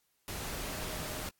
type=tone in noise; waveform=sine; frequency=622.3 Hz; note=D#5; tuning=in tune; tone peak=-48 dBFS; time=0.67-1.25 s; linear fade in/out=0 ms; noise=pink; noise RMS=-39 dBFS; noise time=0.28-1.29 s; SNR=-12 dB; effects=white hiss -75 dBFS RMS until 1.39 s + AAC 64 kbps